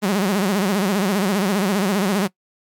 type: tone with vibrato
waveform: sawtooth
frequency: 196 Hz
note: G3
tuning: in tune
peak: -13 dBFS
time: 0.02-2.28 s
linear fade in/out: 20 ms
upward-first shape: sine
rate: 15 Hz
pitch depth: 140 cents each way
effects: noise-tail reverb RT60 0.1 s tail -22 dB re dry + MP3 96 kbps